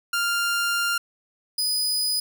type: tone pair in turn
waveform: sawtooth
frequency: 1396.9 / 4978 Hz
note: F6 / D#8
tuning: 0 / 0 cents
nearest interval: octave + minor seventh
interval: 2200 cents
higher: second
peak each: -18 / -19 dBFS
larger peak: first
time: 0.13-0.98 / 1.58-2.2 s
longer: first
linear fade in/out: 5 ms
effects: none